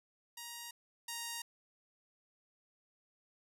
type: tone pair in turn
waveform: 5% pulse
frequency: 943 / 935.4 Hz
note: A#5 / A#5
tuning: +20 / +6 cents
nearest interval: unison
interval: 14 cents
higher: first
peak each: -33 / -28 dBFS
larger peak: second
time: 0.37-0.71 / 1.08-1.42 s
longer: neither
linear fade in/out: 5 ms
effects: none

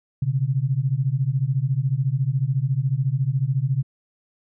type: beating tone pair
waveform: sine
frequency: 126.7 / 140.7 Hz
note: B2 / C#3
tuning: +45 / +26 cents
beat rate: 14 Hz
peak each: -22 dBFS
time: 0.22-3.83 s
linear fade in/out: 5 ms
effects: none

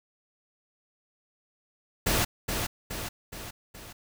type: noise with echo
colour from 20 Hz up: pink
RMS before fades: -25 dBFS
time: 2.06-2.25 s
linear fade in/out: 10 ms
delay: 420 ms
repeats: 4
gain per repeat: -5 dB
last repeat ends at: 3.93 s
effects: none

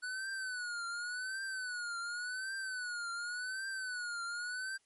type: tone with vibrato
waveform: square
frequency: 1478 Hz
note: F#6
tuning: 2 cents flat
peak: -38 dBFS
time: 0.02-4.78 s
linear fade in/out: 20 ms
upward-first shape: triangle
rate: 0.89 Hz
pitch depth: 120 cents each way
effects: white hiss -74 dBFS RMS until 4.85 s + MP3 48 kbps

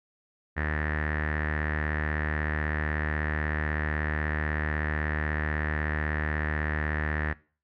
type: tone with low-pass filter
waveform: sawtooth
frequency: 76.2 Hz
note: D#2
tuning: 36 cents flat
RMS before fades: -29 dBFS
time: 0.56-7.34 s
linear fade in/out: 20 ms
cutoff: 1800 Hz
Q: 9.3
effects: noise-tail reverb RT60 0.4 s tail -21 dB re dry

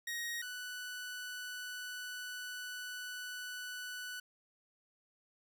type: tone pair in turn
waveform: sawtooth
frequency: 1879 / 1486.6 Hz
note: A#6 / F#6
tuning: +13 / +8 cents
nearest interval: major third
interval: 405 cents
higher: first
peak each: -34 / -38 dBFS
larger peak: first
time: 0.07-0.42 / 0.42-4.2 s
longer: second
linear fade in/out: 5 ms
effects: none

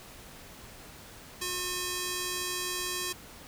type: tone with band-pass filter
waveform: square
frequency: 360 Hz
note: F#4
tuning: 47 cents flat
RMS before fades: -34 dBFS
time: 1.41-3.13 s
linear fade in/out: 10 ms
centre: 7900 Hz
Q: 0.52
effects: pink hiss -49 dBFS RMS until 3.47 s

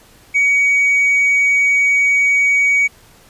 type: tone with tanh clipping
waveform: sine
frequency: 2255 Hz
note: C#7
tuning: 29 cents sharp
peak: -11 dBFS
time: 0.34-2.88 s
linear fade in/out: 20 ms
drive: 1 dB
effects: pink hiss -47 dBFS RMS until 3.29 s + resampled to 32000 Hz

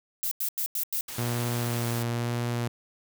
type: noise bursts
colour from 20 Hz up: violet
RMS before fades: -29 dBFS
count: 5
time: 0.23-1.009 s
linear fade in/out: 0 ms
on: 83 ms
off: 91 ms
type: noise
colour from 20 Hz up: white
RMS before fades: -38 dBFS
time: 1.08-2.03 s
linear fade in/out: 5 ms
type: tone with vibrato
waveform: sawtooth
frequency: 118.7 Hz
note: A#2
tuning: 32 cents sharp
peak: -23 dBFS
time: 1.18-2.68 s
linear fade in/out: 5 ms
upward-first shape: sine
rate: 1 Hz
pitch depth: 15 cents each way
effects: none

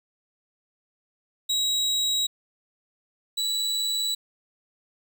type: tone pair in turn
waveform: 35% pulse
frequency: 3838 / 3935 Hz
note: A#7 / B7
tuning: +50 / -7 cents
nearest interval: unison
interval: 43 cents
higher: second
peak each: -20 / -22 dBFS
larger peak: first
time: 1.49-2.27 / 3.37-4.15 s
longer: neither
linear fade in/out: 10 ms
effects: none

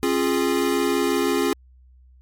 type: chord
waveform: square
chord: Db major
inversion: none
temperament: equal with one note detuned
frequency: 270.2 / 349.2 / 415.3 Hz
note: Db4 / F4 / Ab4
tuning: -44 / 0 / 0 cents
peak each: -24 dBFS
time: 0.03-1.53 s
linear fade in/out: 0 ms
effects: added 63 Hz sine -48 dBFS peak until 2.21 s + MP3 64 kbps

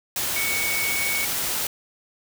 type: tone in noise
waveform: sine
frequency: 2232 Hz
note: C#7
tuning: 11 cents sharp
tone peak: -25 dBFS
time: 0.36-1.25 s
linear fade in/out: 2 ms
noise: white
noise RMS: -26 dBFS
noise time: 0.16-1.67 s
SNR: -2 dB
effects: none

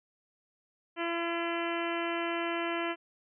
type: harmonic tone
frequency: 338.5 Hz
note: E4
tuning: 46 cents sharp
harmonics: 1 / 2 / 3 / 4 / 5 / 6 / 7 / 8 / 9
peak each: -34 / -37 / -39 / -40 / -41 / -42 / -42 / -43 / -44 dBFS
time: 0.96-2.96 s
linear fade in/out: 50 ms
effects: none

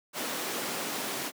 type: high-pass noise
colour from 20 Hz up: pink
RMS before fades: -34 dBFS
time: 0.13-1.32 s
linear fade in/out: 50 ms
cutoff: 230 Hz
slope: 12 dB/octave
effects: high-pass 150 Hz 12 dB/octave

